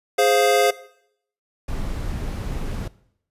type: chord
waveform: square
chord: F minor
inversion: first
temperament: equal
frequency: 415.3 / 523.3 / 698.5 Hz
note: Ab4 / C5 / F5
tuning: 0 / 0 / 0 cents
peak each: -20 dBFS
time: 0.18-0.71 s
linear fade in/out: 10 ms
type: noise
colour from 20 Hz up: brown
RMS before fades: -27 dBFS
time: 1.68-2.88 s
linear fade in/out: 5 ms
effects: noise-tail reverb RT60 0.7 s tail -19 dB re dry + resampled to 32000 Hz